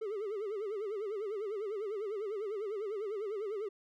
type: tone with vibrato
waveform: triangle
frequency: 415.3 Hz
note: G#4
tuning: in tune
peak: -33 dBFS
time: 0.01-3.69 s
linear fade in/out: 10 ms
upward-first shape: sine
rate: 10 Hz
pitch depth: 130 cents each way
effects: none